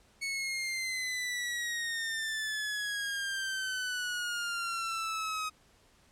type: exponential sweep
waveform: sawtooth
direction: down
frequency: 2217 to 1259 Hz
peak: -29 dBFS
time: 0.21-5.5 s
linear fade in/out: 20 ms
effects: pink hiss -64 dBFS RMS until 6.11 s + low-pass 10000 Hz 12 dB/octave